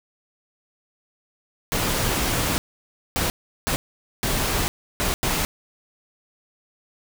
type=noise bursts at uneven times; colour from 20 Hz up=pink; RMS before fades=-23 dBFS; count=6; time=1.72-2.58 / 3.16-3.3 / 3.67-3.76 / 4.23-4.68 / 5-5.14 / 5.23-5.45 s; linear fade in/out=0 ms; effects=none